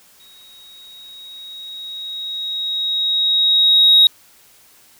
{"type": "tone with exponential growth", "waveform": "sine", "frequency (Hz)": 3788, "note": "A#7", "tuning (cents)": 27, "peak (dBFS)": -5, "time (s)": [0.2, 4.07], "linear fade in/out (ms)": 2, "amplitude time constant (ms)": 840, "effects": ["tanh soft clip ceiling -2 dBFS", "white hiss -50 dBFS RMS until 4.99 s"]}